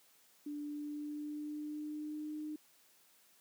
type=tone with pitch glide; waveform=sine; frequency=293.7 to 304.4 Hz; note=D4 to D#4; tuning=0 to -38 cents; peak=-39 dBFS; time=0.46-2.56 s; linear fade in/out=5 ms; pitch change=+62 cents; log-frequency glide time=0.59-2.41 s; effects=white hiss -67 dBFS RMS until 3.4 s + high-pass 150 Hz 12 dB/octave